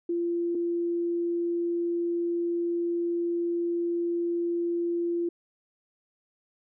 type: tone pair in turn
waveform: sine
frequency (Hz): 343.2 / 343.2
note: F4 / F4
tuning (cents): -30 / -30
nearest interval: unison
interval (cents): 0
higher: neither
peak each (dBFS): -25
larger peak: neither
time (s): 0.09-0.55 / 0.55-5.29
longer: second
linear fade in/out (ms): 5
effects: none